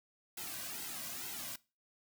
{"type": "noise with flanger", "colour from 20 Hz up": "white", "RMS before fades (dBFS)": -43, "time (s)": [0.37, 1.56], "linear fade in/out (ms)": 5, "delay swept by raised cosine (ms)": [1.7, 2.31], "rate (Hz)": 2.2, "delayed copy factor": -0.8, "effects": ["noise-tail reverb RT60 0.3 s tail -21 dB re dry"]}